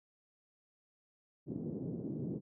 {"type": "band-pass noise", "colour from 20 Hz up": "pink", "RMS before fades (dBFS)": -40, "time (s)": [1.46, 2.41], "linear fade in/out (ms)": 50, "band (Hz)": [140, 370], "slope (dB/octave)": 24, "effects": []}